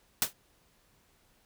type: noise with exponential decay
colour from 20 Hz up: white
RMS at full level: -22 dBFS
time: 0.22-0.33 s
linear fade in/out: 0 ms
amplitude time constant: 22 ms
effects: pink hiss -67 dBFS RMS until 1.45 s